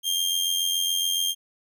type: tone with amplitude modulation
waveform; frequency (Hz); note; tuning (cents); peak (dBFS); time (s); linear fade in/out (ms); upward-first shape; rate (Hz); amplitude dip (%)
sawtooth; 3200; G7; +35; -17; 0.03-1.35; 50; sine; 87.1; 55
effects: none